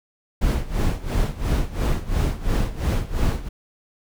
brown noise with tremolo, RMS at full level -18 dBFS, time 0.41-3.49 s, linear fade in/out 10 ms, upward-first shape sine, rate 2.9 Hz, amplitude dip 85%, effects none

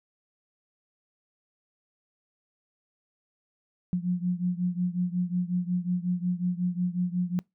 sine beating tone pair, 176.8 / 182.3 Hz, F3 / F#3, +22 / -25 cents, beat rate 5.5 Hz, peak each -27 / -29 dBFS, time 3.93-7.39 s, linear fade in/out 0 ms, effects noise-tail reverb RT60 0.2 s tail -26 dB re dry

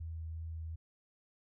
sine tone with vibrato, 81.1 Hz, E2, 28 cents flat, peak -39 dBFS, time 0-0.76 s, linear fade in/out 10 ms, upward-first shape triangle, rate 2.8 Hz, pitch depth 13 cents each way, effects none

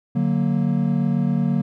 triangle chord, D augmented, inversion none, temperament equal, 146.83 / 185 / 233.1 Hz, D3 / F#3 / A#3, 0 / 0 / 0 cents, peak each -20 dBFS, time 0.15-1.62 s, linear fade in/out 10 ms, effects none

